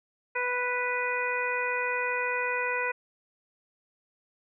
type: harmonic tone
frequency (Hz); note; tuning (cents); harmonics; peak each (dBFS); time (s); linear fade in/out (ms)
493.9; B4; 0; 1 / 2 / 3 / 4 / 5; -33 / -33 / -33 / -33 / -33; 0.35-2.92; 10
effects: none